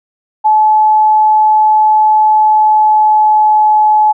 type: tone with pitch glide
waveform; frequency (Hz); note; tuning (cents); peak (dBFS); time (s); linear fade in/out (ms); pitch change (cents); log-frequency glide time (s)
sine; 860 to 854.1; A5 to G#5; -40 to +48; -5; 0.44-4.13; 20; -12; 2.31-3.76
effects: none